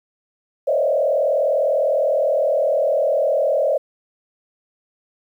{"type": "tone with frequency modulation", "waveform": "sine", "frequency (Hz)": 587.3, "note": "D5", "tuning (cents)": 0, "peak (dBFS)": -15, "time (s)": [0.67, 3.78], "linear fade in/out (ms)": 10, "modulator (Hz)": 39.8, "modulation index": 1.7, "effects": ["9-bit"]}